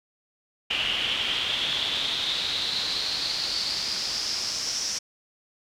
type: noise with band-pass filter sweep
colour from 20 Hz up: brown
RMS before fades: -28 dBFS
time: 0.7-4.99 s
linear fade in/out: 10 ms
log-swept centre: 2900 to 5700 Hz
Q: 6.8
effects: none